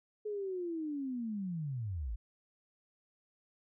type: linear sweep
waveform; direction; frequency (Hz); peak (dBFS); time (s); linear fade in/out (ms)
sine; down; 428.2 to 46.64; -35; 0.25-2.16; 10
effects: none